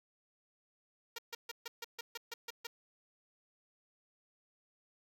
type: tone bursts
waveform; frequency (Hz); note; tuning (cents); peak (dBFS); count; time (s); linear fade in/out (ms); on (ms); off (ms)
5% pulse; 466.2; A#4; 0; -29; 10; 1.16-2.67; 5; 25; 140
effects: none